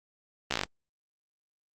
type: slowing click train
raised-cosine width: 0.2 ms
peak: -10 dBFS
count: 8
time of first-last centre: 0.51-0.635 s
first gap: 14 ms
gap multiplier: 1.08
effects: Opus 32 kbps